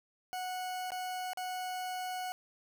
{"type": "tone with dropouts", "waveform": "40% pulse", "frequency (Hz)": 736, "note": "F#5", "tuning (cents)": -9, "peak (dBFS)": -35, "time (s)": [0.33, 2.32], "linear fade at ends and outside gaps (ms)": 0, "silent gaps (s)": [[0.905, 0.919], [1.333, 1.373]], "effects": []}